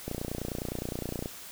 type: click train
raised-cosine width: 2 ms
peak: -20 dBFS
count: 36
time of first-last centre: 0.08-1.258 s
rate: 29.7 Hz
effects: white hiss -45 dBFS RMS until 1.51 s